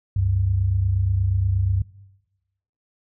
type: tone pair together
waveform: sine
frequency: 68.6 / 97.02 Hz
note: C#2 / G2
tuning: -17 / -17 cents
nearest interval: tritone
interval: 600 cents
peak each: -25 / -18 dBFS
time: 0.16-1.82 s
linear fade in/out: 5 ms
effects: noise-tail reverb RT60 1.0 s tail -21 dB re dry